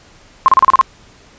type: tone bursts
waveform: sine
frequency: 1059 Hz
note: C6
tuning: 21 cents sharp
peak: -4 dBFS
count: 7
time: 0.46-0.812 s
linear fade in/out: 0 ms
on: 22 ms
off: 33 ms
effects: pink hiss -45 dBFS RMS until 1.38 s + resampled to 16000 Hz

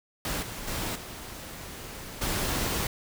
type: noise with level steps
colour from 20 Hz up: pink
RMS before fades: -31 / -38 / -32 / -41 / -29 dBFS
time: 0.25-2.87 s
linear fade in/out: 2 ms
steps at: 0.42 / 0.67 / 0.95 / 2.21 s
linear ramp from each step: 10 ms
effects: none

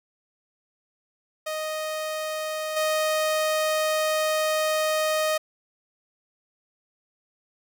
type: tone with level steps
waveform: sawtooth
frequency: 622.3 Hz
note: D#5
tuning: in tune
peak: -24 / -18 dBFS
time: 1.46-5.38 s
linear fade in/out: 10 ms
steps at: 2.76 s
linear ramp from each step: 10 ms
effects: none

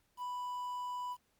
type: tone with quantisation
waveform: triangle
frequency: 989 Hz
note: B5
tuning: 2 cents sharp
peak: -35 dBFS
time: 0.17-1.17 s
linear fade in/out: 50 ms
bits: 10
effects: pink hiss -75 dBFS RMS until 1.39 s + MP3 96 kbps

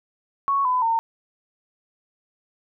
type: tone with pitch steps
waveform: sine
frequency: 1108.7 / 1005 / 911 Hz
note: C#6 / B5 / A#5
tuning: 0 / +30 / -40 cents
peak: -18 dBFS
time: 0.48-0.99 s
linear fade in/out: 0 ms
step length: 170 ms
effects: none

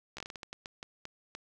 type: slowing click train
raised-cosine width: 0.2 ms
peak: -24 dBFS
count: 13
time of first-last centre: 0.17-1.35 s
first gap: 14 ms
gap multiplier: 1.32
effects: none

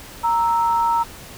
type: tone pair together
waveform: sine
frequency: 929.8 / 1315 Hz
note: A#5 / E6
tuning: -5 / -5 cents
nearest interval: tritone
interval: 600 cents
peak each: -16 / -24 dBFS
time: 0.23-1.04 s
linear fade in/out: 20 ms
effects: pink hiss -39 dBFS RMS until 1.37 s

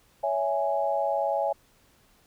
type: chord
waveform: sine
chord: C# minor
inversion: none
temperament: equal with one note detuned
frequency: 560.2 / 659.3 / 830.6 Hz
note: C#5 / E5 / G#5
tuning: +18 / 0 / 0 cents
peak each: -28 dBFS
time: 0.23-1.53 s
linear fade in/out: 10 ms
effects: pink hiss -62 dBFS RMS until 2.26 s

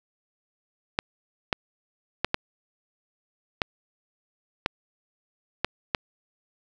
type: clicks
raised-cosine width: 0.3 ms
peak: -6 dBFS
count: 8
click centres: 0.989 / 1.528 / 2.246 / 2.344 / 3.618 / 4.661 / 5.646 / 5.948 s
effects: none

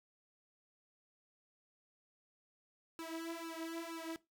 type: tone with flanger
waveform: sawtooth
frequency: 329.6 Hz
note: E4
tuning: in tune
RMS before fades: -44 dBFS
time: 2.99-4.16 s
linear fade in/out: 0 ms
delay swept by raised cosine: 0.73 to 3.73 ms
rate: 2.1 Hz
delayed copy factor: +1
effects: noise-tail reverb RT60 0.2 s tail -18 dB re dry

